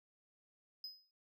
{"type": "tone with exponential decay", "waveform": "triangle", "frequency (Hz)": 5040, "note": "D#8", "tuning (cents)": 21, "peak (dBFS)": -40, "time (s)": [0.84, 1.11], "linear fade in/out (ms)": 2, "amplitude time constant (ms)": 57, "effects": []}